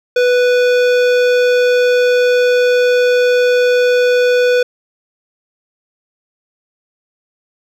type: tone with hard clipping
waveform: sine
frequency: 493.9 Hz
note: B4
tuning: in tune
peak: -11 dBFS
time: 0.16-4.63 s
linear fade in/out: 5 ms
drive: 16 dB
effects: none